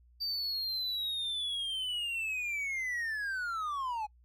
triangle linear sweep, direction down, 4657 to 823 Hz, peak -31 dBFS, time 0.2-4.07 s, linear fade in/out 20 ms, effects noise-tail reverb RT60 0.1 s tail -24 dB re dry + added 60 Hz sine -59 dBFS peak until 4.24 s

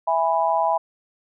sine chord, E major, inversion none, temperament just, 659.3 / 824.1 / 988.9 Hz, E5 / G#5 / B5, 0 / -14 / +2 cents, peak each -22 / -22 / -22 dBFS, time 0.07-0.78 s, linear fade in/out 10 ms, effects none

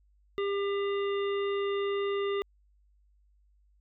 harmonic tone, 399.9 Hz, G4, 35 cents sharp, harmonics 1 / 3 / 5 / 7 / 9, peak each -28 / -38 / -42 / -45 / -47 dBFS, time 0.38-2.42 s, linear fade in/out 0 ms, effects added 50 Hz sine -62 dBFS peak until 3.8 s

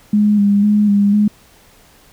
sine tone with vibrato, 205.5 Hz, G#3, 18 cents flat, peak -9 dBFS, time 0.13-1.28 s, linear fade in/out 5 ms, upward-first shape square, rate 2 Hz, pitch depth 28 cents each way, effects pink hiss -48 dBFS RMS until 2.12 s

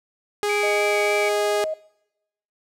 sawtooth tone, 413.1 Hz, G#4, 9 cents flat, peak -17 dBFS, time 0.43-1.64 s, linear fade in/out 0 ms
sine tone with vibrato, 2297 Hz, D7, 39 cents flat, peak -24 dBFS, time 0.49-1.29 s, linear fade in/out 5 ms, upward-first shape sine, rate 3.4 Hz, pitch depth 23 cents each way
sine tone with pitch glide, 620 to 627.6 Hz, D#5 to D#5, -6 to +15 cents, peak -24 dBFS, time 0.63-1.74 s, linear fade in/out 5 ms, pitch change +21 cents, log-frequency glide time 1.11-1.4 s
effects noise-tail reverb RT60 0.9 s tail -25 dB re dry + low-pass 12000 Hz 12 dB/octave

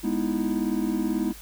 triangle chord, E major seventh, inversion first, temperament equal, 207.7 / 246.9 / 311.1 / 329.6 Hz, G#3 / B3 / D#4 / E4, 0 / 0 / 0 / 0 cents, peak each -27 dBFS, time 0.03-1.33 s, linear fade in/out 20 ms, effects added 50 Hz sine -45 dBFS peak until 1.41 s + white hiss -46 dBFS RMS until 1.41 s

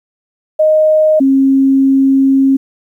sine tone pair in turn, 621 / 270 Hz, D#5 / C#4, -3 / -45 cents, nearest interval octave + major second, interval 1442 cents, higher first, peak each -6 dBFS, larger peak neither, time 0.59-1.2 / 1.2-2.57 s, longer second, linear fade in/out 10 ms, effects 8-bit

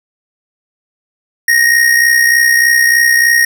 square tone with amplitude modulation, 1867 Hz, A#6, 2 cents sharp, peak -5 dBFS, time 1.48-3.45 s, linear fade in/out 5 ms, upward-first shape sine, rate 63.3 Hz, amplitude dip 55%, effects none

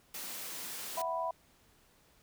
white high-pass noise, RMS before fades -42 dBFS, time 0.14-1.02 s, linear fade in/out 5 ms, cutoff 160 Hz, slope 24 dB/octave
sine chord, E suspended second, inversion none, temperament equal, 659.3 / 740 / 987.8 Hz, E5 / F#5 / B5, 0 / 0 / 0 cents, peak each -36 / -40 / -35 dBFS, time 0.97-1.31 s, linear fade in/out 5 ms
effects pink hiss -66 dBFS RMS until 2.22 s

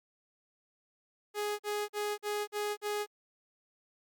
sawtooth tone bursts, 416.1 Hz, G#4, 3 cents sharp, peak -28 dBFS, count 6, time 1.34-3.065 s, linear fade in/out 50 ms, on 250 ms, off 45 ms, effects Opus 48 kbps

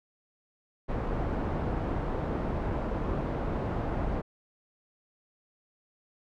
pink low-pass noise, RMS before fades -31 dBFS, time 0.88-4.22 s, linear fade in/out 20 ms, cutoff 910 Hz, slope 12 dB/octave, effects none

